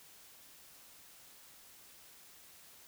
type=silence; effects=white hiss -58 dBFS RMS until 2.87 s